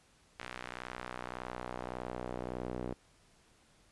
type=tone with band-pass filter sweep; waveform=sawtooth; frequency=61.74 Hz; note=B1; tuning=in tune; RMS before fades=-42 dBFS; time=0.39-2.94 s; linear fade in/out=0 ms; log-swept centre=2100 to 390 Hz; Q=1; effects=pink hiss -66 dBFS RMS until 3.91 s + resampled to 24000 Hz